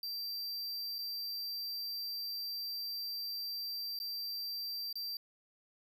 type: tone with dropouts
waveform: square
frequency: 4699 Hz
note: D8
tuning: in tune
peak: -38 dBFS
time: 0.03-5.17 s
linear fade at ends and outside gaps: 2 ms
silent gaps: 0.984-0.988 / 3.99-4 / 4.928-4.955 s
effects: none